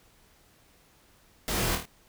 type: noise with echo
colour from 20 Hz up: pink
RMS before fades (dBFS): -30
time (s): 1.48-1.75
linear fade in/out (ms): 0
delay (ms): 26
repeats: 4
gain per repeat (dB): -4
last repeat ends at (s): 1.854
effects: pink hiss -61 dBFS RMS until 2.08 s